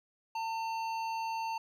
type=tone with hard clipping; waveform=sine; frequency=900 Hz; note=A5; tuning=39 cents sharp; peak=-35 dBFS; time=0.35-1.58 s; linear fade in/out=5 ms; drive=11 dB; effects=none